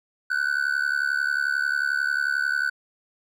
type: tone with amplitude modulation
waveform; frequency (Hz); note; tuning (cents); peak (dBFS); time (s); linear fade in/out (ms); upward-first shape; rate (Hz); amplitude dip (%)
triangle; 1500; F#6; +23; -16; 0.3-2.7; 10; sine; 71.2; 90
effects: none